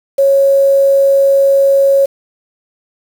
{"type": "tone with quantisation", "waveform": "sine", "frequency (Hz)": 550, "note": "C#5", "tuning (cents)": -14, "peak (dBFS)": -6, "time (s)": [0.18, 2.06], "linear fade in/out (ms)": 10, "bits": 5, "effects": []}